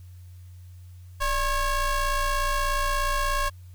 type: ring-modulated tone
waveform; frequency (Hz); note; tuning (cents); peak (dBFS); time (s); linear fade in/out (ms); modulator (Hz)
35% pulse; 554.4; C#5; 0; -18; 1.2-3.5; 20; 526
effects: added 90 Hz sine -42 dBFS peak until 3.74 s + white hiss -63 dBFS RMS until 3.74 s